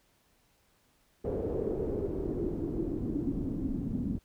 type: noise with low-pass filter sweep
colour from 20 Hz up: pink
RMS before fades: -33 dBFS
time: 1.24-4.19 s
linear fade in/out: 10 ms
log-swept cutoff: 480 to 230 Hz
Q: 5
effects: pink hiss -69 dBFS RMS until 4.24 s